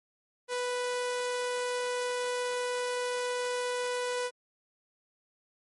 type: tone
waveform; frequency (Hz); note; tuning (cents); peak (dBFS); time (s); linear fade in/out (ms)
sawtooth; 493.9; B4; 0; -26; 0.48-4.31; 50
effects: MP3 48 kbps